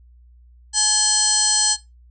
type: harmonic tone with a mistuned harmonic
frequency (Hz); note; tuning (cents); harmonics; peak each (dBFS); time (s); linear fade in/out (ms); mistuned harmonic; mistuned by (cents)
850; G#5; +40; 1 / 2 / 4 / 5 / 6 / 7 / 8 / 9 / 10; -30 / -29 / -27 / -22 / -25 / -22 / -31 / -20 / -22; 0.73-1.77; 50; 4; -140
effects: noise-tail reverb RT60 0.2 s tail -17 dB re dry + added 60 Hz sine -46 dBFS peak until 2.1 s